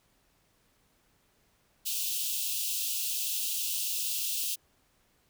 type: high-pass noise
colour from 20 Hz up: white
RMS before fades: -32 dBFS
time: 1.85-4.56 s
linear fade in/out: 20 ms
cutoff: 2600 Hz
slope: 96 dB/octave
effects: pink hiss -69 dBFS RMS until 5.29 s

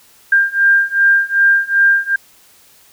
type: beating tone pair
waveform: sine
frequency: 1595 / 1597.6 Hz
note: G6 / G6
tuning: +30 / +32 cents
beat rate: 2.6 Hz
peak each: -13 / -12 dBFS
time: 0.32-2.16 s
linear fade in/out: 5 ms
effects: white hiss -48 dBFS RMS until 2.92 s

